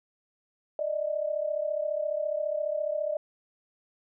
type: tone pair together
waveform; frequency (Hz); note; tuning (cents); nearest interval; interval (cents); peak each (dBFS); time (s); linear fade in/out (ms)
sine; 593 / 627.6; D5 / D#5; +17 / +15; minor second; 98; -29 / -31; 0.79-3.17; 2
effects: none